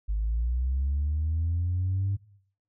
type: linear sweep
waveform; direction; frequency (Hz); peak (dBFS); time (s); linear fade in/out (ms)
sine; up; 50 to 100.1; -23; 0.08-2.17; 20
effects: noise-tail reverb RT60 0.6 s tail -20 dB re dry + tanh soft clip ceiling -21 dBFS